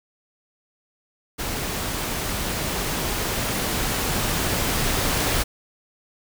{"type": "noise with level ramp", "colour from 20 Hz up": "pink", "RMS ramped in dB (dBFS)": [-28, -22], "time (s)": [1.38, 5.44], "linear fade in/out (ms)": 20, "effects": []}